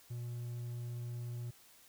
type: tone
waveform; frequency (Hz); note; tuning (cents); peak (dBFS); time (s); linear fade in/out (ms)
triangle; 120; B2; -49; -37; 0.1-1.51; 10
effects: white hiss -62 dBFS RMS until 1.88 s